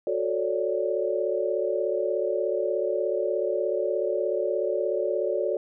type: chord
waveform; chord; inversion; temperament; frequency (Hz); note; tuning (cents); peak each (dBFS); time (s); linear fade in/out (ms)
sine; D major seventh; first; just; 367.1 / 440.5 / 550.6 / 587.3; F#4 / A4 / C#5 / D5; -14 / +2 / -12 / 0; -29; 0.07-5.57; 2
effects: none